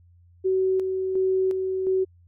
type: tone with tremolo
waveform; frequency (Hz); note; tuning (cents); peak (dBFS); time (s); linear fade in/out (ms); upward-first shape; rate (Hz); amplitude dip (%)
sine; 377.3; F#4; +34; -19; 0.44-2.05; 20; square; 1.4; 40
effects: added 87 Hz sine -52 dBFS peak until 2.27 s